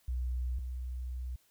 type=tone pair in turn; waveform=sine; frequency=62.2 / 62.67 Hz; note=B1 / B1; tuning=+13 / +26 cents; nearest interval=unison; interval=13 cents; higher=second; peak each=-30 / -35 dBFS; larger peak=first; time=0.08-0.59 / 0.59-1.36 s; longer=second; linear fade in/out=5 ms; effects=tanh soft clip ceiling -27 dBFS + white hiss -69 dBFS RMS until 1.5 s